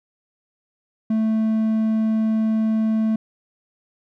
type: tone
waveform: triangle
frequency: 220 Hz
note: A3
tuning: in tune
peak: -15 dBFS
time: 1.1-3.16 s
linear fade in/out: 5 ms
effects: none